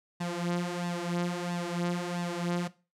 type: tone with flanger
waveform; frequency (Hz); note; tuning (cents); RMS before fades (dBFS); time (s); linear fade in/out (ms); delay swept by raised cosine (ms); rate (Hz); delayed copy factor
sawtooth; 174.7; F3; +1; -32; 0.2-2.68; 10; 1.1 to 5.7; 1.5; +0.7
effects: noise-tail reverb RT60 0.3 s tail -17 dB re dry + low-pass 9000 Hz 12 dB/octave